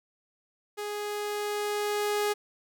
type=tone with level ramp; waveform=sawtooth; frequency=415.3 Hz; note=G#4; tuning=in tune; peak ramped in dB=-29 to -21 dBFS; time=0.77-2.34 s; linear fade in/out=20 ms; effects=none